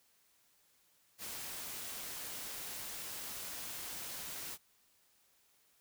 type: noise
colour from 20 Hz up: white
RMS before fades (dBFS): -44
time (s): 1.18-4.58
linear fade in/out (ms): 50
effects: white hiss -71 dBFS RMS until 5.8 s